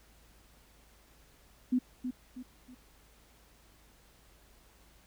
sine tone with echo, 251.7 Hz, B3, 33 cents sharp, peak -24 dBFS, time 1.72-1.79 s, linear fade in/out 10 ms, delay 320 ms, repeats 3, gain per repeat -8 dB, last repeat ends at 2.75 s, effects added 53 Hz sine -63 dBFS peak until 5.06 s + pink hiss -63 dBFS RMS until 5.06 s

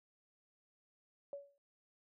sine tone with exponential decay, 565 Hz, C#5, 33 cents sharp, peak -39 dBFS, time 1.33-1.58 s, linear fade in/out 1 ms, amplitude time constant 53 ms, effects noise-tail reverb RT60 0.1 s tail -24 dB re dry

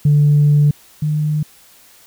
sine tone pair in turn, 146.83 / 151.57 Hz, D3 / D#3, 0 / -45 cents, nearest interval minor second, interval 55 cents, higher second, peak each -7 / -14 dBFS, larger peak first, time 0.05-0.71 / 1.02-1.43 s, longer first, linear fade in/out 5 ms, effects tanh soft clip ceiling -5 dBFS + white hiss -47 dBFS RMS until 2.06 s

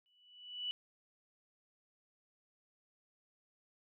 sine tone with exponential growth, 2960 Hz, F#7, in tune, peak -34 dBFS, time 0.06-0.71 s, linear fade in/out 0 ms, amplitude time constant 140 ms, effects none

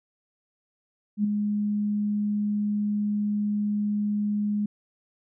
sine tone with ADSR envelope, 207.7 Hz, G#3, in tune, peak -18 dBFS, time 1.17-4.66 s, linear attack 73 ms, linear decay 7 ms, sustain -5 dB, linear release 5 ms, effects none

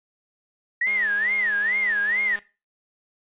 sine tone with vibrato, 1864.7 Hz, A#6, in tune, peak -20 dBFS, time 0.81-2.36 s, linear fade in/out 5 ms, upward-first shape sine, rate 2.3 Hz, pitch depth 240 cents each way
click train, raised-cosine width 0.3 ms, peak -25 dBFS, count 314, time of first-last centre 0.87-2.389 s, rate 206 Hz
effects noise-tail reverb RT60 0.3 s tail -18 dB re dry + resampled to 8000 Hz

